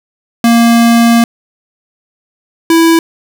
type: tone pair in turn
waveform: square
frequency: 233.1 / 329.7 Hz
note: A#3 / E4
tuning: 0 / 0 cents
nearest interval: tritone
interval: 600 cents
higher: second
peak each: -5 dBFS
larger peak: neither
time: 0.44-1.24 / 2.7-2.99 s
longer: first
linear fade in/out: 2 ms
effects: none